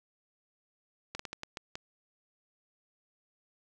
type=slowing click train; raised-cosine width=0.2 ms; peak=-21 dBFS; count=7; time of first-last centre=1.15-1.755 s; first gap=44 ms; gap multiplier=1.33; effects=none